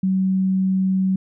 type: tone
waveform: sine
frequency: 189.2 Hz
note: F#3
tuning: 39 cents sharp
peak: -16 dBFS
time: 0.03-1.16 s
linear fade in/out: 5 ms
effects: none